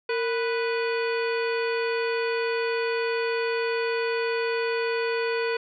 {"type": "harmonic tone with a mistuned harmonic", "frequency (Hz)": 493.9, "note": "B4", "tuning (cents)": 0, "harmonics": [1, 2, 3, 4, 5, 6, 7, 9], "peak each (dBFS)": [-25, -34, -33, -37, -34, -43, -45, -41], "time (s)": [0.09, 5.57], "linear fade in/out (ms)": 5, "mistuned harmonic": 1, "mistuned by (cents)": -120, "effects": []}